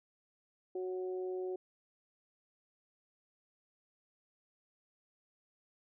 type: harmonic tone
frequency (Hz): 184.7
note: F#3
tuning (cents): -3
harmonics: 2 / 3 / 4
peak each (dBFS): -36 / -49 / -51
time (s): 0.75-1.56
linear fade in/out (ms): 5
effects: none